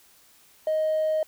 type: tone with hard clipping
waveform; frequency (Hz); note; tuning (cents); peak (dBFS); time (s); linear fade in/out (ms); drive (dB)
sine; 625; D#5; +8; -22; 0.67-1.23; 2; 1
effects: white hiss -57 dBFS RMS until 1.27 s